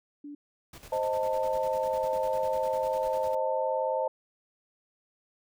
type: tone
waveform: sine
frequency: 290.5 Hz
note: D4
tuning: 19 cents flat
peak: -39 dBFS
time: 0.24-0.35 s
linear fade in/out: 5 ms
type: noise with tremolo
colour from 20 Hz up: pink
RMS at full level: -47 dBFS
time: 0.73-3.35 s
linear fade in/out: 5 ms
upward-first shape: square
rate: 10 Hz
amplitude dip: 65%
type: chord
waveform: sine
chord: A diminished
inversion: first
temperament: equal with one note detuned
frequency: 523.3 / 622.3 / 890.7 Hz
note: C5 / Eb5 / A5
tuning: 0 / 0 / +21 cents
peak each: -29 / -31 / -31 dBFS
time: 0.92-4.08 s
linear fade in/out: 5 ms
effects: none